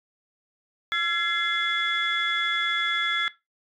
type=tone cluster; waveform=sine; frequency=1354 / 1689 / 2082 / 3413 Hz; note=E6 / G#6 / C7 / G#7; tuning=+46 / +29 / -9 / +47 cents; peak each=-28 dBFS; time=0.92-3.28 s; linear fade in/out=0 ms; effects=noise-tail reverb RT60 0.2 s tail -17 dB re dry + tanh soft clip ceiling -15 dBFS